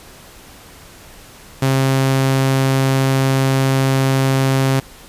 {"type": "tone", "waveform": "sawtooth", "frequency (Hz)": 133.9, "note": "C3", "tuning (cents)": 40, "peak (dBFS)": -9, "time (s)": [1.62, 4.8], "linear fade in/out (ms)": 5, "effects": ["pink hiss -41 dBFS RMS until 5.08 s", "resampled to 32000 Hz"]}